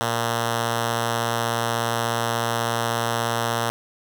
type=tone with notch filter; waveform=5% pulse; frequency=116.54 Hz; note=A#2; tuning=in tune; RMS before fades=-24 dBFS; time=0.01-3.7 s; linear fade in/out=0 ms; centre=300 Hz; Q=1.6; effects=none